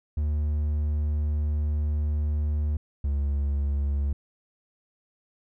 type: tone pair in turn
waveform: triangle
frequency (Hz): 75 / 70.77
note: D2 / C#2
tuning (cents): +37 / +36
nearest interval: minor second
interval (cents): 101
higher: first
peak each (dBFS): -21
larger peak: neither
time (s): 0.17-2.77 / 3.04-4.13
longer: first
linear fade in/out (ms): 5
effects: none